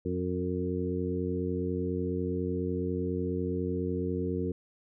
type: harmonic tone with a mistuned harmonic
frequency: 90 Hz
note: F#2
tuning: 47 cents flat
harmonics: 1 / 2 / 3 / 4 / 5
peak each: -35 / -35 / -35 / -35 / -35 dBFS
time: 0.05-4.52 s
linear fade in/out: 5 ms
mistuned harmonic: 5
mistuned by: +16 cents
effects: none